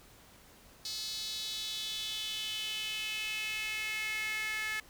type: tone with high-pass filter sweep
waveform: sawtooth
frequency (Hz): 431.9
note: A4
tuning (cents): -32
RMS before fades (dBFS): -37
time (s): 0.85-4.8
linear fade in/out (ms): 2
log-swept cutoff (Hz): 4400 to 1900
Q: 4.7
effects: pink hiss -58 dBFS RMS until 4.89 s